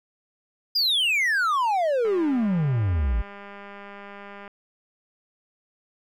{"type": "exponential sweep", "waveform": "triangle", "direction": "down", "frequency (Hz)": [5020, 51.2], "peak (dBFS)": -18, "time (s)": [0.75, 3.22], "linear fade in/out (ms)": 10}
{"type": "click train", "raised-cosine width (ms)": 0.5, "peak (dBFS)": -27, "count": 489, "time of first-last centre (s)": [2.05, 4.478], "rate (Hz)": 201}
{"effects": []}